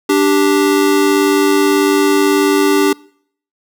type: tone pair together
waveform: square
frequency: 293.5 / 391.8 Hz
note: D4 / G4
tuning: -1 / -1 cents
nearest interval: perfect fourth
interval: 500 cents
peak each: -13 dBFS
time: 0.09-2.93 s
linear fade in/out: 5 ms
effects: noise-tail reverb RT60 0.6 s tail -24 dB re dry